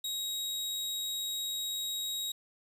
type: tone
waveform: sawtooth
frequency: 3801 Hz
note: A#7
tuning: 33 cents sharp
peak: -30 dBFS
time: 0.04-2.32 s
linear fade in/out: 5 ms
effects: resampled to 32000 Hz + 10-bit